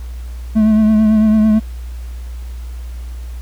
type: tone with vibrato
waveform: triangle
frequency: 216.4 Hz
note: A3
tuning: 29 cents flat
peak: -6 dBFS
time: 0.55-1.6 s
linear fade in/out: 20 ms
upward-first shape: triangle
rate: 9 Hz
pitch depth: 37 cents each way
effects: added 60 Hz sine -24 dBFS peak until 3.41 s + pink hiss -45 dBFS RMS until 3.41 s